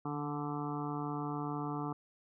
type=harmonic tone with a mistuned harmonic; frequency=146.3 Hz; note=D3; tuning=6 cents flat; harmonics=1 / 2 / 3 / 5 / 6 / 7 / 8 / 9; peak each=-40 / -39 / -45 / -45 / -45 / -48 / -44 / -50 dBFS; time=0.05-1.93 s; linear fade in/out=5 ms; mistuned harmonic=1; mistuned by=+25 cents; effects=none